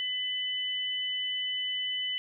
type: tone pair together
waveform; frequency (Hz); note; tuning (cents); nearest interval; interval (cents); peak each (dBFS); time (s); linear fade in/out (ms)
sine; 2005 / 3003; B6 / F#7; +26 / +25; perfect fifth; 699; -37 / -30; 0-2.18; 0
effects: none